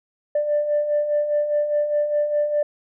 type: beating tone pair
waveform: sine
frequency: 587.3 / 592.2 Hz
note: D5 / D5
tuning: 0 / +14 cents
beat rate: 4.9 Hz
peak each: -26 / -18 dBFS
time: 0.35-2.63 s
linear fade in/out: 5 ms
effects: tanh soft clip ceiling -13 dBFS